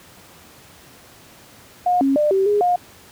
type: tone with pitch steps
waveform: sine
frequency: 718 / 272.9 / 598 / 385.9 / 412.9 / 713 Hz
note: F5 / C#4 / D5 / G4 / G#4 / F5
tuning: +48 / -27 / +31 / -27 / -10 / +36 cents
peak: -14 dBFS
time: 1.86-2.76 s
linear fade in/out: 5 ms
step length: 150 ms
effects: pink hiss -46 dBFS RMS until 3.11 s + high-pass 80 Hz 12 dB/octave